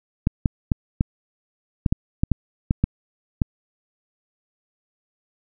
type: clicks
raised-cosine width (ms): 5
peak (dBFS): -5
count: 11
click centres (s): 0.271 / 0.458 / 0.718 / 1.009 / 1.862 / 1.925 / 2.235 / 2.317 / 2.709 / 2.84 / 3.418
effects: none